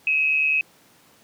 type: tone with amplitude modulation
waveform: sine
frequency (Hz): 2560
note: D#7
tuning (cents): +49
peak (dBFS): -15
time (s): 0.07-0.61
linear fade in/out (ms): 2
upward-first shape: sine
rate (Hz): 149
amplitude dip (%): 55
effects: pink hiss -55 dBFS RMS until 1.23 s + high-pass 150 Hz 12 dB/octave